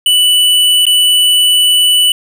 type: tone with dropouts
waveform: square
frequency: 2971 Hz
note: F#7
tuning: 6 cents sharp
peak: -7 dBFS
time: 0.06-2.12 s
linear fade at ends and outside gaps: 2 ms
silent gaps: 0.854-0.866 s
effects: none